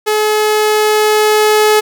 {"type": "tone with level ramp", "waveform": "sawtooth", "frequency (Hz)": 426.6, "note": "G#4", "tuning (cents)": 46, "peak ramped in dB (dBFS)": [-7, -3], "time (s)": [0.06, 1.81], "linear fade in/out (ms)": 20, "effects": []}